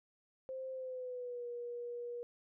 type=tone with pitch glide; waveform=sine; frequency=523.3 to 479.9 Hz; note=C5 to B4; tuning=0 to -50 cents; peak=-40 dBFS; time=0.49-2.23 s; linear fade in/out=0 ms; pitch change=-150 cents; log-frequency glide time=0.72-1.47 s; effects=none